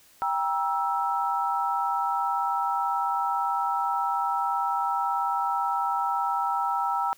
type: chord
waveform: sine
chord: E diminished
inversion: first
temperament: just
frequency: 791.1 / 949.3 / 1318.5 Hz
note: G5 / Bb5 / E6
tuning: +16 / +31 / 0 cents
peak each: -28 dBFS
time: 0.22-7.13 s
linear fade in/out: 0 ms
effects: white hiss -57 dBFS RMS until 7.17 s

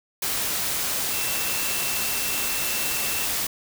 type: tone in noise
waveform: sine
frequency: 2681 Hz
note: E7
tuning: 29 cents sharp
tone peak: -33 dBFS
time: 1.12-3.26 s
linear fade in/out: 5 ms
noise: white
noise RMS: -26 dBFS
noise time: 0.22-3.47 s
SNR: -10 dB
effects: none

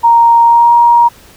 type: tone with pitch glide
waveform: sine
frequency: 932.3 to 944.8 Hz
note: A#5 to A#5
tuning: 0 to +23 cents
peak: -3 dBFS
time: 0.03-1.09 s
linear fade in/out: 20 ms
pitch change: +23 cents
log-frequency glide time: 0.44-0.73 s
effects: pink hiss -40 dBFS RMS until 1.36 s

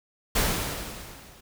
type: noise with level ramp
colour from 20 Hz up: pink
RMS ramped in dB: -22 to -52 dBFS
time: 0.35-1.41 s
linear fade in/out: 10 ms
effects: none

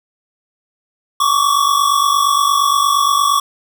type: tone pair together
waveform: square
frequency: 1108.7 / 1157.3 Hz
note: C#6 / D6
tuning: 0 / -26 cents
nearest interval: minor second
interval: 74 cents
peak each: -15 dBFS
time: 1.2-3.4 s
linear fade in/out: 5 ms
effects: none

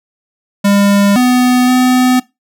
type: tone with pitch steps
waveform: square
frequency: 201.1 / 249.7 / 252.8 Hz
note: G3 / B3 / B3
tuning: +44 / +19 / +41 cents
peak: -8 dBFS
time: 0.64-2.2 s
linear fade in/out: 10 ms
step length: 520 ms
effects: noise-tail reverb RT60 0.2 s tail -20 dB re dry

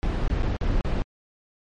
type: noise with dropouts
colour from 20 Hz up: brown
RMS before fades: -23 dBFS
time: 0.03-1.02 s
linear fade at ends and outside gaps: 0 ms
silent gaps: 0.276-0.3 / 0.422-0.431 / 0.565-0.612 / 0.809-0.847 s
effects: low-pass 4000 Hz 12 dB/octave + MP3 48 kbps

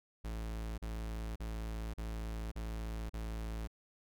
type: tone bursts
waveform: 45% pulse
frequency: 55 Hz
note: A1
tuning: in tune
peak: -38 dBFS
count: 6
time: 0.24-3.675 s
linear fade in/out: 10 ms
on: 540 ms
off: 39 ms
effects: none

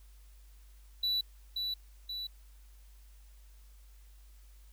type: tone with echo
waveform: triangle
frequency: 3951 Hz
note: B7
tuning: in tune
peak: -27 dBFS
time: 1.03-1.21 s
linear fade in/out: 5 ms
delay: 530 ms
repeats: 2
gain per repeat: -4 dB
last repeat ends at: 2.27 s
effects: added 50 Hz sine -53 dBFS peak until 4.72 s + white hiss -67 dBFS RMS until 4.72 s

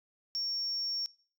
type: tone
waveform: sine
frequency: 5500 Hz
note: F8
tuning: 27 cents flat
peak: -30 dBFS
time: 0.35-1.06 s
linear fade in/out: 0 ms
effects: noise-tail reverb RT60 0.5 s tail -26 dB re dry + tanh soft clip ceiling -27 dBFS

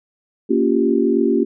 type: chord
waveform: sine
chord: G half-diminished seventh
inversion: first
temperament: equal with one note detuned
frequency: 233.1 / 280.1 / 349.2 / 392 Hz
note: Bb3 / Db4 / F4 / G4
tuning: 0 / +18 / 0 / 0 cents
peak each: -19 dBFS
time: 0.49-1.45 s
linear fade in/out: 20 ms
effects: none

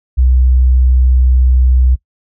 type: tone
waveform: sine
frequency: 63.3 Hz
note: B1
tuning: 43 cents sharp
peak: -6 dBFS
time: 0.17-1.96 s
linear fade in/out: 20 ms
effects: noise-tail reverb RT60 0.1 s tail -21 dB re dry

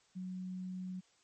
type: tone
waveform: sine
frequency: 184.5 Hz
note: F#3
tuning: 5 cents flat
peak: -39 dBFS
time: 0.15-1.01 s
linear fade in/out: 20 ms
effects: white hiss -70 dBFS RMS until 1.23 s + MP3 32 kbps

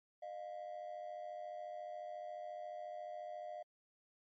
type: ring-modulated tone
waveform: triangle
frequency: 659.3 Hz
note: E5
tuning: in tune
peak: -38 dBFS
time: 0.22-3.63 s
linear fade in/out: 10 ms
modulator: 47.1 Hz
effects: tanh soft clip ceiling -37 dBFS + MP3 32 kbps

